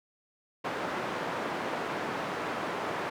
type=band-pass noise; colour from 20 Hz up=white; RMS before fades=-34 dBFS; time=0.64-3.1 s; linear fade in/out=10 ms; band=190 to 1200 Hz; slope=12 dB/octave; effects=none